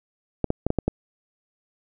clicks, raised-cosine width 2 ms, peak -8 dBFS, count 6, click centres 0.443 / 0.504 / 0.666 / 0.704 / 0.787 / 0.88 s, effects none

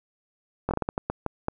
slowing click train, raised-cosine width 1 ms, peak -12 dBFS, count 10, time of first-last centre 0.69-1.484 s, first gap 20 ms, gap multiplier 1.35, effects none

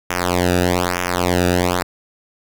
sawtooth tone with flanger, 89.2 Hz, F2, 37 cents sharp, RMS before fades -18 dBFS, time 0.1-1.83 s, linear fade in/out 5 ms, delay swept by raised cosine 0.23 to 0.95 ms, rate 1.1 Hz, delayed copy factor -1, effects none

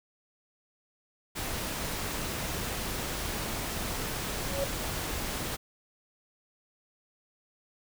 pink noise, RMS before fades -34 dBFS, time 1.35-5.57 s, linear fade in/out 20 ms
sine tone with exponential growth, 554.4 Hz, C#5, in tune, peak -25 dBFS, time 4.34-4.64 s, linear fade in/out 2 ms, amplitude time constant 65 ms
effects none

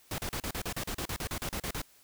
pink noise bursts, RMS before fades -35 dBFS, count 16, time 0.11-1.817 s, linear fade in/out 2 ms, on 72 ms, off 37 ms, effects white hiss -61 dBFS RMS until 2.03 s

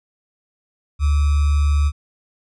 sine tone with sample-and-hold, 73.1 Hz, D2, 7 cents flat, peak -13 dBFS, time 0.99-1.92 s, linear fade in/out 50 ms, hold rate 1225 Hz, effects resampled to 22050 Hz

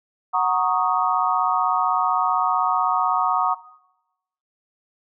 sine chord, D# minor seventh, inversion first, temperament equal, 740 / 932.3 / 1108.7 / 1244.5 Hz, F#5 / A#5 / C#6 / D#6, 0 / 0 / 0 / 0 cents, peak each -23 dBFS, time 0.33-3.55 s, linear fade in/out 20 ms, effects noise-tail reverb RT60 0.9 s tail -18 dB re dry

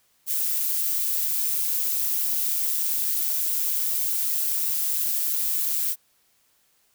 violet noise with amplitude modulation, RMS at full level -23 dBFS, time 0.26-5.96 s, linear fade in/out 50 ms, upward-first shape sine, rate 152 Hz, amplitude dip 40%, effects white hiss -65 dBFS RMS until 6.94 s

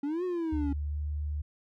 triangle exponential two-way sweep, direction up then down, 276.1 to 370 to 276.1 Hz, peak -27 dBFS, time 0.03-0.73 s, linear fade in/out 5 ms, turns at 0.24 s
sine tone with pitch glide, 73.42 to 74.23 Hz, D2 to D2, 0 to +19 cents, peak -30 dBFS, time 0.52-1.42 s, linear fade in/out 10 ms, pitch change +19 cents, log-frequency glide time 0.89-0.96 s
effects none

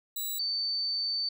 10% pulse / sine tone pair in turn, 3925 / 4551 Hz, B7 / C#8, -11 / +45 cents, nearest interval minor third, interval 256 cents, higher second, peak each -24 / -28 dBFS, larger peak first, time 0.16-0.39 / 0.39-1.29 s, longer second, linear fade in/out 5 ms, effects none

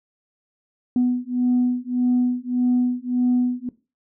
sine beating tone pair, 246.9 / 248.6 Hz, B3 / B3, 0 / +12 cents, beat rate 1.7 Hz, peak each -20 dBFS, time 0.96-3.69 s, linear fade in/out 2 ms, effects noise-tail reverb RT60 0.3 s tail -18 dB re dry + tanh soft clip ceiling -12 dBFS

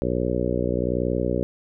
harmonic tone, 61.1 Hz, B1, 18 cents flat, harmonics 1 / 2 / 3 / 4 / 5 / 6 / 7 / 8 / 9, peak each -30 / -30 / -30 / -30 / -30 / -30 / -30 / -30 / -30 dBFS, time 0.02-1.43 s, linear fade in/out 0 ms, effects none

